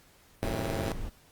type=noise; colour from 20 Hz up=brown; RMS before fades=-37 dBFS; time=0.42-1.1 s; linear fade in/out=20 ms
type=chord; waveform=10% pulse; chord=F# diminished seventh; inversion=none; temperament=just; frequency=92.5 / 111 / 133.2 / 159.84 Hz; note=F#2 / A2 / C3 / Eb3; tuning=0 / +16 / +31 / +47 cents; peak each=-28 / -27 / -30 / -31 dBFS; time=0.43-0.92 s; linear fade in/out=0 ms
effects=pink hiss -60 dBFS RMS until 1.31 s + Opus 48 kbps